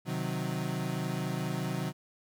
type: chord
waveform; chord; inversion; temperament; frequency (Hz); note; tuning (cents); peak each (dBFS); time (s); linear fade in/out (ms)
35% pulse; C diminished; none; equal; 130.81 / 155.56 / 185; C3 / Eb3 / Gb3; 0 / 0 / 0; -34; 0.05-1.93; 50
effects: none